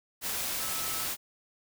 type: tone in noise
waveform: sine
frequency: 1300 Hz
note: E6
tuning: 24 cents flat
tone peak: -43 dBFS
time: 0.58-1.07 s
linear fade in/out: 50 ms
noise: white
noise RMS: -33 dBFS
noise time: 0.21-1.17 s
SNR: -13 dB
effects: none